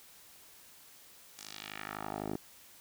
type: tone with band-pass filter sweep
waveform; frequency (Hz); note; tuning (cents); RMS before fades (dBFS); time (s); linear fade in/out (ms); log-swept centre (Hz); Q
10% pulse; 51.91; G#1; 0; -42; 1.37-2.37; 10; 7300 to 370; 1.5
effects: white hiss -57 dBFS RMS until 2.8 s